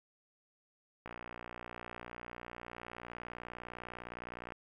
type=click train; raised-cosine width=0.5 ms; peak=-29 dBFS; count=208; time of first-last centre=1.06-4.522 s; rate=59.8 Hz; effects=11-bit